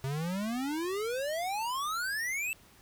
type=exponential sweep; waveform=square; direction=up; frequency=130.81 to 2695 Hz; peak=-32 dBFS; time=0.04-2.53 s; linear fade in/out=0 ms; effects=pink hiss -59 dBFS RMS until 2.81 s